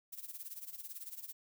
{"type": "noise with tremolo", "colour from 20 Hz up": "violet", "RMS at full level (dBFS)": -44, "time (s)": [0.12, 1.33], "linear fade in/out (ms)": 10, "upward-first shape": "sine", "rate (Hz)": 18, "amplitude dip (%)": 80, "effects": []}